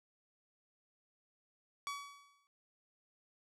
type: tone with exponential decay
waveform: sawtooth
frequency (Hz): 1135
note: C#6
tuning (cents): +41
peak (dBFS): -33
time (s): 1.87-2.47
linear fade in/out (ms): 0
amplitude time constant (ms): 130
effects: low-pass 9000 Hz 12 dB/octave